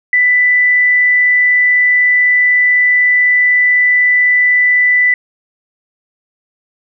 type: tone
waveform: sine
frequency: 1986 Hz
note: B6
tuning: 9 cents sharp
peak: -7 dBFS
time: 0.13-5.14 s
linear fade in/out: 2 ms
effects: none